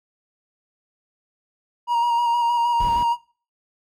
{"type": "tone with vibrato", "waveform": "triangle", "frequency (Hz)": 946, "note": "A#5", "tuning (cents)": 25, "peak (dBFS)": -15, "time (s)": [1.87, 3.17], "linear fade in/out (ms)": 50, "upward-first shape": "square", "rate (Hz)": 6.4, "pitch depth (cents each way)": 20}
{"type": "noise", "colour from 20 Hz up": "brown", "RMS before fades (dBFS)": -30, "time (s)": [2.8, 3.03], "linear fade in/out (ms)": 2}
{"effects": ["noise-tail reverb RT60 0.4 s tail -21 dB re dry"]}